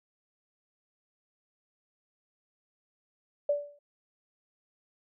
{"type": "tone with exponential decay", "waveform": "sine", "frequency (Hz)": 580, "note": "D5", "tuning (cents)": -22, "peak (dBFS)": -21, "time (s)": [3.49, 3.79], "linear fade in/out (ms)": 5, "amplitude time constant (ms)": 65, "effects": []}